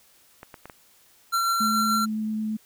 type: clicks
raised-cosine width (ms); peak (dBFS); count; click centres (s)
0.5; -25; 4; 0.431 / 0.542 / 0.656 / 0.698
type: tone with tremolo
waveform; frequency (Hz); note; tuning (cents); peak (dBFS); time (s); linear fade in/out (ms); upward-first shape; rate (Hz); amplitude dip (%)
square; 1363; F6; -43; -21; 1.32-2.06; 20; triangle; 6.9; 25
type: tone with vibrato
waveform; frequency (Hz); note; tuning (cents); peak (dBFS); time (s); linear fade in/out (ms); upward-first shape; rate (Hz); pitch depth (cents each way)
sine; 216.5; A3; -28; -25; 1.6-2.57; 10; triangle; 8.9; 8
effects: white hiss -58 dBFS RMS until 2.65 s